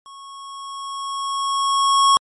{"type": "tone with level ramp", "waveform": "square", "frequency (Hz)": 1100, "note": "C#6", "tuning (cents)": -14, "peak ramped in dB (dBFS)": [-39, -11], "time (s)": [0.06, 2.17], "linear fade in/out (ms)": 0, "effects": ["MP3 48 kbps"]}